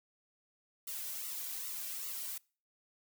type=noise with flanger; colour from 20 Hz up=blue; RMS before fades=-41 dBFS; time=0.87-2.38 s; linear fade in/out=5 ms; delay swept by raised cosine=1.2 to 2.4 ms; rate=2.5 Hz; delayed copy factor=-0.85; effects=noise-tail reverb RT60 0.4 s tail -25 dB re dry